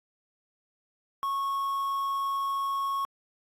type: tone with quantisation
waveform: triangle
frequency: 1100 Hz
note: C#6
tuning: 14 cents flat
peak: -25 dBFS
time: 1.23-3.05 s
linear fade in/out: 0 ms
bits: 8
effects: AAC 48 kbps